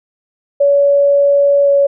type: tone with pitch glide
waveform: sine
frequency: 566 to 561.8 Hz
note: C#5 to C#5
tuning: +36 to +23 cents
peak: -7 dBFS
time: 0.6-1.87 s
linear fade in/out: 10 ms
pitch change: -13 cents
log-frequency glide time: 1.64-1.69 s
effects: none